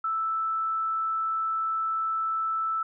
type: tone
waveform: sine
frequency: 1318.5 Hz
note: E6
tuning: in tune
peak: -25 dBFS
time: 0.04-2.83 s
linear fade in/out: 5 ms
effects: none

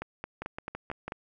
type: two click trains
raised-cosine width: 0.5 ms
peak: -21 / -20 dBFS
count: 5 / 6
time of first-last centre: 0.42-1.08 / 0.02-1.121 s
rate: 6.06 / 4.54 Hz
effects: none

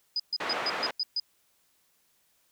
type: tone bursts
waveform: sine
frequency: 4978 Hz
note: D#8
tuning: in tune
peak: -26 dBFS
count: 7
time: 0.16-1.199 s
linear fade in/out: 2 ms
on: 37 ms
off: 130 ms
type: band-pass noise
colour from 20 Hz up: pink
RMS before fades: -33 dBFS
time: 0.4-0.91 s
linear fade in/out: 5 ms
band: 520 to 2400 Hz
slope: 12 dB/octave
effects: white hiss -69 dBFS RMS until 2.51 s

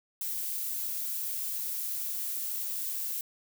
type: noise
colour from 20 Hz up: violet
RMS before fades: -34 dBFS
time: 0.21-3.21 s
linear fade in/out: 2 ms
effects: none

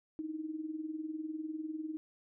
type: tone with tremolo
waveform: sine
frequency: 313 Hz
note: D#4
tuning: 10 cents sharp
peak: -34 dBFS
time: 0.19-1.97 s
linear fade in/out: 0 ms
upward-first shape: sine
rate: 20 Hz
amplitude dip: 70%
effects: none

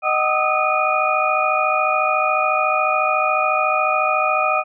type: tone cluster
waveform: sine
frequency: 619 / 751 / 1231 / 1285 / 2457 Hz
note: D#5 / F#5 / D#6 / E6 / D#7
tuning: -9 / +26 / -19 / -45 / -22 cents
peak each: -22 dBFS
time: 0.02-4.64 s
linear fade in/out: 50 ms
effects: none

